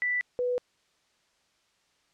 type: tone pair in turn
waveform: sine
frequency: 1975.5 / 493.9 Hz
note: B6 / B4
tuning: 0 / 0 cents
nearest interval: 2 octaves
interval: 2400 cents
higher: first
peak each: -25 dBFS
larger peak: neither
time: 0.02-0.21 / 0.39-0.58 s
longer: neither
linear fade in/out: 0 ms
effects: white hiss -69 dBFS RMS until 2.13 s + low-pass 6000 Hz 12 dB/octave